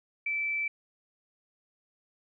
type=tone; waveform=sine; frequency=2322 Hz; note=D7; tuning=20 cents flat; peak=-28 dBFS; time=0.26-0.68 s; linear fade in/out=5 ms; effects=none